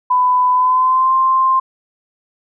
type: tone with pitch glide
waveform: sine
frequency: 1000 to 1050.3 Hz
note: B5 to C6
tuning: +21 to +6 cents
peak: -10 dBFS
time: 0.1-1.6 s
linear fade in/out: 10 ms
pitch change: +85 cents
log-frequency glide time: 0.52-1.14 s
effects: none